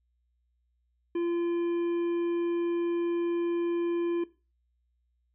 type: harmonic tone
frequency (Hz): 343.1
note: F4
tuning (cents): -31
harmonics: 1 / 3 / 5 / 7 / 9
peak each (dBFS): -26 / -45 / -50 / -51 / -55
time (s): 1.15-4.24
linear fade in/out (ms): 5
effects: noise-tail reverb RT60 0.3 s tail -17 dB re dry + added 60 Hz sine -70 dBFS peak until 5.34 s